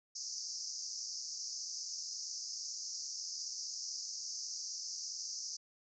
pink band-pass noise, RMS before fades -43 dBFS, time 0.15-5.57 s, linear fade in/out 10 ms, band 4800 to 6600 Hz, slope 96 dB/octave, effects none

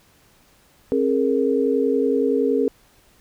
sine tone cluster, 269.1 / 417.6 / 468.3 Hz, C4 / G#4 / A#4, +49 / +10 / +8 cents, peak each -21 dBFS, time 0.92-2.68 s, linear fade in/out 0 ms, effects pink hiss -56 dBFS RMS until 3.2 s

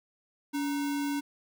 sine tone with sample-and-hold, 284.9 Hz, C#4, 48 cents sharp, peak -28 dBFS, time 0.53-1.21 s, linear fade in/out 20 ms, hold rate 1225 Hz, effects none

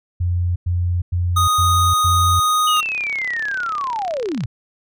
sine tone bursts, 88.2 Hz, F2, 18 cents sharp, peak -16 dBFS, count 5, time 0.2-2.4 s, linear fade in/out 10 ms, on 360 ms, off 100 ms
square tone, 1243 Hz, D#6, 2 cents flat, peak -15 dBFS, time 1.36-2.81 s, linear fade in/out 10 ms
sine linear sweep, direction down, 2966 to 92.8 Hz, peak -20 dBFS, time 2.67-4.46 s, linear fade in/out 5 ms
click train, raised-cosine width 0.2 ms, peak -16 dBFS, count 57, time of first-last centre 2.77-4.437 s, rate 33.6 Hz
effects none

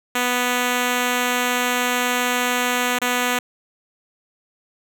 5% pulse tone with dropouts, 246.9 Hz, B3, in tune, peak -7 dBFS, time 0.15-3.39 s, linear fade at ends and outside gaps 5 ms, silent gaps 2.988-3.016 s, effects none

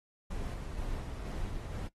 brown noise with tremolo, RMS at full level -37 dBFS, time 0.3-1.88 s, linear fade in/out 10 ms, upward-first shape square, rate 2.1 Hz, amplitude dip 25%, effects noise-tail reverb RT60 0.1 s tail -17 dB re dry + AAC 32 kbps

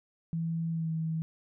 sine tone with pitch glide, 164.81 to 160.95 Hz, E3 to E3, 0 to -41 cents, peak -29 dBFS, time 0.33-1.22 s, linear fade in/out 0 ms, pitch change -41 cents, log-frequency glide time 0.71-0.91 s, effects none

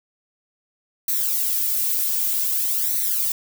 violet noise with flanger, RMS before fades -22 dBFS, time 1.08-3.32 s, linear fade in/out 2 ms, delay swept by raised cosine 0.49 to 2.79 ms, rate 0.53 Hz, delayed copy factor +0.85, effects none

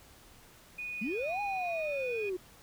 sine tone, 2475 Hz, D#7, 10 cents flat, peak -36 dBFS, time 0.78-2.3 s, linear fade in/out 10 ms
sine linear two-way sweep, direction up then down, 188.8 to 830.6 to 353.6 Hz, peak -31 dBFS, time 1.01-2.37 s, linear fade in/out 10 ms, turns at 1.41 s
effects tanh soft clip ceiling -26 dBFS + pink hiss -57 dBFS RMS until 2.62 s

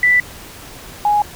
sine tone pair in turn, 1979 / 830.6 Hz, B6 / G#5, +3 / 0 cents, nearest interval octave + minor third, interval 1503 cents, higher first, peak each -9 / -11 dBFS, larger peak first, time 0.03-0.2 / 1.05-1.22 s, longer neither, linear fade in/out 2 ms, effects pink hiss -36 dBFS RMS until 1.35 s

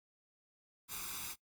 white noise with comb filter, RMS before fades -43 dBFS, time 0.88-1.36 s, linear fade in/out 50 ms, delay 0.82 ms, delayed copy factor +0.7, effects noise-tail reverb RT60 0.1 s tail -19 dB re dry + Opus 48 kbps

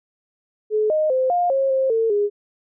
sine tone with pitch steps, 428.3 / 618 / 518 / 707 / 540 / 530 / 451.2 / 411 Hz, A4 / D#5 / C5 / F5 / C#5 / C5 / A4 / G#4, -47 / -12 / -17 / +21 / -45 / +22 / +44 / -18 cents, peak -16 dBFS, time 0.7-2.3 s, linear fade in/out 50 ms, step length 200 ms, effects none

